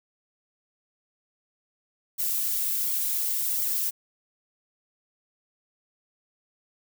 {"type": "noise with flanger", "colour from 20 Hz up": "violet", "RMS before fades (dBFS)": -27, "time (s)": [2.18, 3.91], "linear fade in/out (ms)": 20, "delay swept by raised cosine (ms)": [0.89, 5.19], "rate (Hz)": 1.4, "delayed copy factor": 0.8, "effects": []}